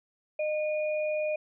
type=tone pair together; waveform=sine; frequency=611.8 / 2447 Hz; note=D#5 / D#7; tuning=-29 / -29 cents; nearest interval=2 octaves; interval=2400 cents; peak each=-27 / -37 dBFS; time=0.39-1.36 s; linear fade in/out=5 ms; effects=none